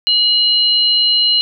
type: tone pair together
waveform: sine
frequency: 2909 / 4114 Hz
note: F#7 / C8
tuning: -30 / -30 cents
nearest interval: tritone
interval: 600 cents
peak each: -13 dBFS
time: 0.07-1.41 s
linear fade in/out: 0 ms
effects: none